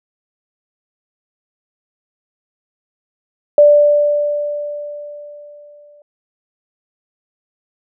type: tone with exponential decay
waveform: sine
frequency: 587.3 Hz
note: D5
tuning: in tune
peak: -3 dBFS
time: 3.58-6.02 s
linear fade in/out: 2 ms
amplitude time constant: 530 ms
effects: none